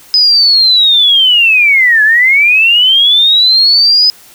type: linear two-way sweep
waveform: sine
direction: down then up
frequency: 5050 to 1681 to 5050 Hz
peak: -4 dBFS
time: 0.14-4.1 s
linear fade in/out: 0 ms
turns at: 2.03 s
effects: white hiss -39 dBFS RMS until 4.34 s